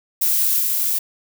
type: noise with level steps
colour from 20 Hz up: violet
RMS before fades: -18 / -20 dBFS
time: 0.21-0.99 s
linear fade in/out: 10 ms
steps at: 0.59 s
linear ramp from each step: 20 ms
effects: none